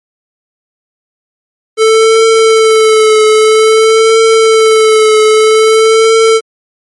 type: tone with vibrato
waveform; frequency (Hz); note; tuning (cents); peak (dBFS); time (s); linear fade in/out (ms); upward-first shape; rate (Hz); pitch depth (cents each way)
square; 440; A4; 0; -4; 1.77-6.41; 50; triangle; 0.51; 35
effects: MP3 48 kbps